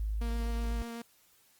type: tone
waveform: sine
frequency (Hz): 52.9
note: G#1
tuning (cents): +33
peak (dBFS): -30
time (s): 0-0.82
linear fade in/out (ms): 0
type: tone with vibrato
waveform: sawtooth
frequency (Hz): 233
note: A#3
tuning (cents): -1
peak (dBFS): -35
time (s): 0.21-1.02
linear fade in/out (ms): 5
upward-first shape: sine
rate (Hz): 8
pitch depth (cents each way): 9
effects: white hiss -65 dBFS RMS until 1.59 s + Opus 24 kbps